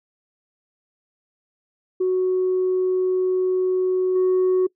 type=tone with level steps; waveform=sine; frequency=370 Hz; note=F#4; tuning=in tune; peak=-16 / -13 dBFS; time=2-4.67 s; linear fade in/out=10 ms; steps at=4.15 s; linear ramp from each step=10 ms; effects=noise-tail reverb RT60 0.1 s tail -23 dB re dry + tanh soft clip ceiling -14 dBFS